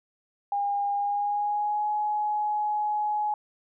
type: tone with pitch glide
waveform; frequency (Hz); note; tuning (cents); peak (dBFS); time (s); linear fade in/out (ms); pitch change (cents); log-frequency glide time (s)
sine; 809 to 841.4; G#5 to G#5; -46 to +22; -24; 0.52-3.34; 2; +68; 0.93-1.88
effects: none